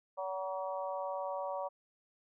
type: harmonic tone with a mistuned harmonic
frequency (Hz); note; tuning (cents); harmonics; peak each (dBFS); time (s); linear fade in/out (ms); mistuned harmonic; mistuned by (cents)
189.7; F#3; +43; 3 / 4 / 5 / 6; -38 / -42 / -41 / -45; 0.17-1.69; 20; 4; -19
effects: none